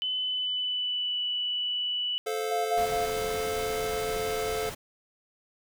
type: tone with pitch glide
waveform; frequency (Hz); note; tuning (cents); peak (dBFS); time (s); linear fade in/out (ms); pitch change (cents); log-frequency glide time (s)
sine; 3020 to 2961; F#7 to F#7; +35 to +1; -27; 0.02-2.18; 0; -34; 0.16-1.21
type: chord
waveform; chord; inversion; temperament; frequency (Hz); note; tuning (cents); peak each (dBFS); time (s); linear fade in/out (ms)
square; F major; first; just; 436.5 / 523.8 / 698.5; A4 / C5 / F5; -14 / +2 / 0; -31 / -37 / -36; 2.26-4.7; 10
type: tone bursts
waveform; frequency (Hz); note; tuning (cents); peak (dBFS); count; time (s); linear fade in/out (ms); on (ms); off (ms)
sine; 698.5; F5; 0; -25; 3; 2.5-3.068; 20; 160; 44
type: noise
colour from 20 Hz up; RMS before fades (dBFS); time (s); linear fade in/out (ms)
pink; -39; 2.77-4.75; 10
effects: none